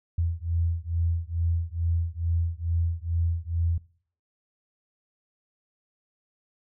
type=beating tone pair; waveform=sine; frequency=83.1 / 85.4 Hz; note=E2 / F2; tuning=+15 / -38 cents; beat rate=2.3 Hz; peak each=-27 dBFS; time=0.18-3.78 s; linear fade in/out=5 ms; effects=noise-tail reverb RT60 0.5 s tail -21 dB re dry